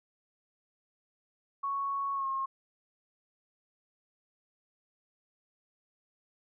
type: tone with pitch glide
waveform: sine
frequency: 1108.7 to 1075.9 Hz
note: C#6 to C6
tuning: 0 to +48 cents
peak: -30 dBFS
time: 1.63-2.46 s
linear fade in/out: 10 ms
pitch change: -52 cents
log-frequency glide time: 2.14-2.27 s
effects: none